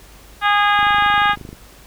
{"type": "harmonic tone", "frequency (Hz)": 410.6, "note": "G#4", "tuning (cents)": -20, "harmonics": [2, 3, 4, 5, 6, 7, 8, 9], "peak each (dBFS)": [-17, -17, -18, -25, -28, -27, -30, -29], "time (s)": [0.41, 1.36], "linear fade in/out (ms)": 50}
{"type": "click train", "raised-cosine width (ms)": 3, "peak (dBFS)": -21, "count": 20, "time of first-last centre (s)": [0.79, 1.529], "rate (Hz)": 25.7}
{"effects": ["added 50 Hz sine -45 dBFS peak until 1.86 s", "pink hiss -45 dBFS RMS until 1.86 s"]}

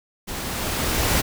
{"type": "noise with level ramp", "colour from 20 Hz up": "pink", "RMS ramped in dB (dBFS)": [-31, -19], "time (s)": [0.27, 1.22], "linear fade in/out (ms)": 20, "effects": []}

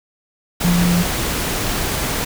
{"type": "tone in noise", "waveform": "sine", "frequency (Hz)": 174.61, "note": "F3", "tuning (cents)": 0, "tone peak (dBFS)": -13, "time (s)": [0.64, 1.03], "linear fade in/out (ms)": 10, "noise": "pink", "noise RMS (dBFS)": -21, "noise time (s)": [0.6, 2.25], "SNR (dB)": 5, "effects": []}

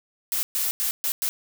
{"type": "noise bursts at uneven times", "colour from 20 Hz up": "blue", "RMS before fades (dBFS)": -25, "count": 5, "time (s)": [[0.32, 0.43], [0.55, 0.71], [0.8, 0.91], [1.04, 1.12], [1.22, 1.29]], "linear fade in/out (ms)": 0, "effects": []}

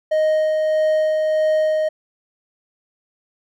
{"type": "tone with tremolo", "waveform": "triangle", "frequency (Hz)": 622.3, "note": "D#5", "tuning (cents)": 0, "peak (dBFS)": -12, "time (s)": [0.11, 1.89], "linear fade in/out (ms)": 10, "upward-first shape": "sine", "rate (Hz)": 1.6, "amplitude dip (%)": 25, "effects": []}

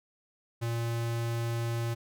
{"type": "tone", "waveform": "square", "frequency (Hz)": 116.54, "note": "A#2", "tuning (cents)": 0, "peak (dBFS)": -30, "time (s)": [0.61, 1.95], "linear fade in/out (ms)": 20, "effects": []}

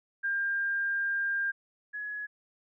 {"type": "tone pair in turn", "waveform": "sine", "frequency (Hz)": [1600, 1684.8], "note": ["G6", "G#6"], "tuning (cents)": [35, 24], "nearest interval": "minor second", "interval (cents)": 89, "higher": "second", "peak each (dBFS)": [-27, -34], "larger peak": "first", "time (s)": [[0.23, 1.52], [1.93, 2.27]], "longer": "first", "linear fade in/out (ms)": 20, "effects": []}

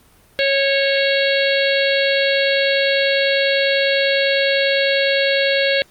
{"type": "harmonic tone", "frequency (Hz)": 550, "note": "C#5", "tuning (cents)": -14, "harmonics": [1, 3, 4, 5, 6, 7, 8], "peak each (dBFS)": [-17, -22, -23, -24, -25, -25, -26], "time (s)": [0.39, 5.82], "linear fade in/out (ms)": 0, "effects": ["pink hiss -52 dBFS RMS until 5.9 s", "Opus 32 kbps"]}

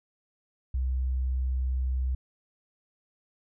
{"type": "tone", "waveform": "sine", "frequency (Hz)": 64.3, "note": "C2", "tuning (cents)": -30, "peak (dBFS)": -25, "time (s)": [0.74, 2.15], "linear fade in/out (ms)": 5, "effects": []}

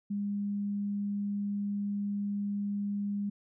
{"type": "tone", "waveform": "sine", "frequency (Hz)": 202.9, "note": "G#3", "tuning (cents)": -40, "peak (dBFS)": -30, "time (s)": [0.1, 3.3], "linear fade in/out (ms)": 10, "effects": []}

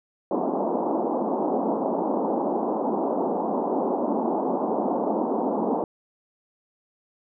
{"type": "band-pass noise", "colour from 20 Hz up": "pink", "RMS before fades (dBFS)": -25, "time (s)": [0.31, 5.84], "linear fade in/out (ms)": 2, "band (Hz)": [210, 960], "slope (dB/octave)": 48, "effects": []}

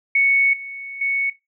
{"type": "tone with level steps", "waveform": "sine", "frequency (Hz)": 2217, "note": "C#7", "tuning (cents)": 0, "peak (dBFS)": [-13, -30, -18], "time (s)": [0.15, 1.3], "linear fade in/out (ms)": 5, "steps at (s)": [0.53, 1.01], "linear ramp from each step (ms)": 5, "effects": ["noise-tail reverb RT60 0.2 s tail -17 dB re dry"]}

